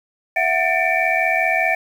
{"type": "tone cluster", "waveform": "sine", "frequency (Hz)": [664, 739, 1788, 2269, 2354], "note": ["E5", "F#5", "A6", "C#7", "D7"], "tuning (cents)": [12, -2, 27, 40, 3], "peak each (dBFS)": -22, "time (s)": [0.36, 1.75], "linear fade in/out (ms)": 5, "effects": ["7-bit"]}